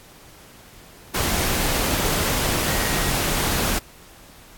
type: tone in noise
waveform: sine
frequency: 1890 Hz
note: A#6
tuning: 23 cents sharp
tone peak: -32 dBFS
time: 2.67-3.1 s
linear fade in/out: 10 ms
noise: pink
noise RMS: -22 dBFS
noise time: 1.14-3.79 s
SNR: -13 dB
effects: pink hiss -47 dBFS RMS until 4.57 s + AAC 64 kbps